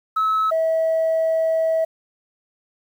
sine tone pair in turn, 1295 / 647.5 Hz, E6 / E5, -31 / -31 cents, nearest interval octave, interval 1200 cents, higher first, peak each -15 dBFS, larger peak neither, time 0.16-0.51 / 0.51-1.85 s, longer second, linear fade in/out 10 ms, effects tanh soft clip ceiling -14 dBFS + 8-bit

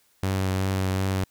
sawtooth tone with vibrato, 95 Hz, F#2, 46 cents sharp, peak -19 dBFS, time 0.23-1.24 s, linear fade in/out 0 ms, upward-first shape triangle, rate 2.7 Hz, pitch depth 20 cents each way, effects white hiss -64 dBFS RMS until 1.3 s

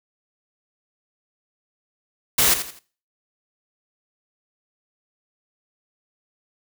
white noise with echo, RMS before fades -17 dBFS, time 2.38-2.54 s, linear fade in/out 5 ms, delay 84 ms, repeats 3, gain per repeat -10 dB, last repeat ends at 2.792 s, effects noise-tail reverb RT60 0.4 s tail -19 dB re dry

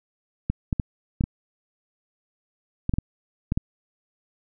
clicks, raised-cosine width 5 ms, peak -10 dBFS, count 10, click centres 0.5 / 0.728 / 0.798 / 1.209 / 1.239 / 2.894 / 2.938 / 2.985 / 3.521 / 3.575 s, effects none

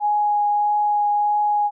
sine tone with vibrato, 830.6 Hz, G#5, in tune, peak -16 dBFS, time 0-1.71 s, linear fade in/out 50 ms, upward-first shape triangle, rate 1.6 Hz, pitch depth 10 cents each way, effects none

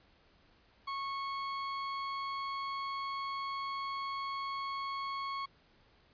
40% pulse tone, 1100 Hz, C#6, 14 cents flat, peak -35 dBFS, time 0.87-5.46 s, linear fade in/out 10 ms, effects pink hiss -66 dBFS RMS until 6.13 s + resampled to 11025 Hz

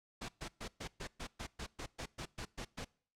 pink noise bursts, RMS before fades -43 dBFS, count 14, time 0.21-2.848 s, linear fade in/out 10 ms, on 77 ms, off 120 ms, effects noise-tail reverb RT60 0.5 s tail -24 dB re dry + low-pass 7000 Hz 12 dB/octave

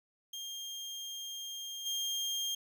30% pulse tone with level steps, 3210 Hz, G7, 40 cents sharp, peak -37 / -30 dBFS, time 0.33-2.55 s, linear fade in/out 5 ms, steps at 1.85 s, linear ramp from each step 20 ms, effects none

